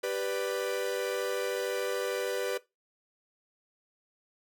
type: chord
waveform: 45% pulse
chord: G major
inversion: none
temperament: equal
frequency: 392 / 493.9 / 587.3 Hz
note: G4 / B4 / D5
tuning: 0 / 0 / 0 cents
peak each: -35 / -32 / -37 dBFS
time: 0.03-2.58 s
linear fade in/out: 10 ms
effects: noise-tail reverb RT60 0.2 s tail -18 dB re dry